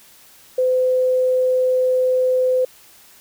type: tone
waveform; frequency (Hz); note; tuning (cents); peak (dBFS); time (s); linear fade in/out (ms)
sine; 510; C5; -44; -14; 0.58-2.65; 5
effects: white hiss -48 dBFS RMS until 3.2 s